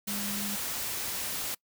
sine tone in noise, 204 Hz, G#3, 31 cents flat, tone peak -36 dBFS, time 0.07-0.56 s, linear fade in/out 10 ms, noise white, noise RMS -34 dBFS, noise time 0.07-1.55 s, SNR -5 dB, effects noise-tail reverb RT60 0.1 s tail -24 dB re dry

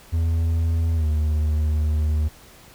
triangle tone with pitch glide, 82.41 to 76.45 Hz, E2 to D#2, 0 to -30 cents, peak -16 dBFS, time 0.12-2.29 s, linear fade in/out 20 ms, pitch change -130 cents, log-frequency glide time 0.95-1.07 s, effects pink hiss -48 dBFS RMS until 2.74 s

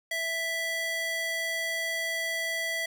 square tone with high-pass filter, 659.3 Hz, E5, in tune, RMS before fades -31 dBFS, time 0.11-2.86 s, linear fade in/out 5 ms, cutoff 1400 Hz, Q 4.2, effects none

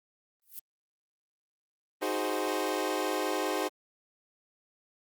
violet noise with exponential growth, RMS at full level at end -37 dBFS, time 0.42-0.59 s, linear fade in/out 0 ms, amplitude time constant 35 ms
25% pulse chord, Ab dominant seventh, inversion second, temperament equal, 311.1 / 370 / 415.3 / 523.3 Hz, Eb4 / Gb4 / Ab4 / C5, 0 / 0 / 0 / 0 cents, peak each -31 dBFS, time 2.01-3.69 s, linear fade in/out 20 ms
effects Opus 32 kbps

